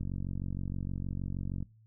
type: click train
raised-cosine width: 5 ms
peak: -24 dBFS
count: 76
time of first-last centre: 0.01-1.626 s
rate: 46.4 Hz
effects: noise-tail reverb RT60 0.3 s tail -23 dB re dry + added 110 Hz sine -58 dBFS peak until 1.86 s